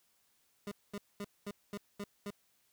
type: tone bursts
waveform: 25% pulse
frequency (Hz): 203.1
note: G#3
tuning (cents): -38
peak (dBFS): -35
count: 7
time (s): 0.67-2.305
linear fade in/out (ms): 2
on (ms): 45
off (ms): 220
effects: white hiss -73 dBFS RMS until 2.72 s

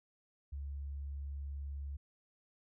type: tone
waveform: sine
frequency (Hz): 70.3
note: C#2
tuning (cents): +25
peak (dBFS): -39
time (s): 0.52-1.97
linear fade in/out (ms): 10
effects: none

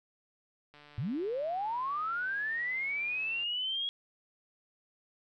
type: click train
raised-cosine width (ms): 0.3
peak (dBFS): -39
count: 397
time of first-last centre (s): 0.74-3.434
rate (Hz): 147
type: linear sweep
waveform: sine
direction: up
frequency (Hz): 99 to 3322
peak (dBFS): -31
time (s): 0.98-3.89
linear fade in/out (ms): 0
effects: none

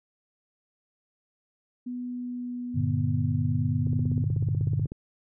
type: tone with pitch glide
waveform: sine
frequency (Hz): 246.9 to 244.5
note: B3 to B3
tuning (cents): 0 to -17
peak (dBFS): -31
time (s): 1.86-4.23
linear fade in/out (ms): 10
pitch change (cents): -17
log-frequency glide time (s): 2.03-2.81
type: chord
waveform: sine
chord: G minor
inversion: none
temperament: just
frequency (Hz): 98 / 117.6 / 147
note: G2 / Bb2 / D3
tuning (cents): 0 / +16 / +2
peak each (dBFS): -28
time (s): 2.74-4.87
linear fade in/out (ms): 20
type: click train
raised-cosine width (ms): 3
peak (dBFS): -24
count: 18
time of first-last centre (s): 3.87-4.919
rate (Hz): 16.2
effects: none

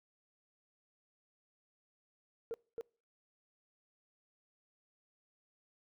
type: tone with echo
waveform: sine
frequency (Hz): 459.7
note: A#4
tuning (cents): -24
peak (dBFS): -35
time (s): 2.51-2.54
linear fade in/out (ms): 0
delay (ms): 270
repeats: 1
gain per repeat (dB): -2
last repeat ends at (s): 2.81
effects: noise-tail reverb RT60 0.4 s tail -26 dB re dry + tanh soft clip ceiling -33 dBFS

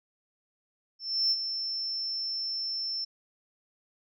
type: tone with ADSR envelope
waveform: sine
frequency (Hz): 5350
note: E8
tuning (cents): +25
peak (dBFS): -21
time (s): 0.99-3.05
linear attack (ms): 320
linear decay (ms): 45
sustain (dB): -9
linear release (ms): 11
effects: tanh soft clip ceiling -17 dBFS

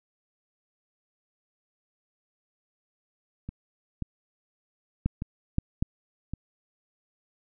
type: clicks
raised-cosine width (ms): 5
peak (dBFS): -23 / -18 / -12 / -19 / -11 / -12 / -20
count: 7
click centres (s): 3.49 / 4.023 / 5.06 / 5.221 / 5.584 / 5.825 / 6.336
effects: none

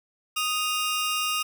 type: tone pair together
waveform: sawtooth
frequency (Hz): 1244.5 / 2796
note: D#6 / F7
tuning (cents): 0 / +1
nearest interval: octave + major second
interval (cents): 1401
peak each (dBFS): -24 / -24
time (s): 0.36-1.43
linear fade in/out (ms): 10
effects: none

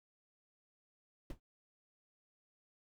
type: noise with exponential decay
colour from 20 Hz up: brown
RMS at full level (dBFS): -38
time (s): 1.3-1.4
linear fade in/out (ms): 2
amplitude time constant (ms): 20
effects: none

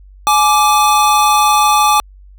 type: tone pair together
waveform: square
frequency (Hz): 843.7 / 1176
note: G#5 / D6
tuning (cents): +27 / +2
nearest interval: tritone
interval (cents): 575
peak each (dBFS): -12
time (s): 0.27-2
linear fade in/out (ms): 0
effects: added 48 Hz sine -37 dBFS peak until 2.38 s

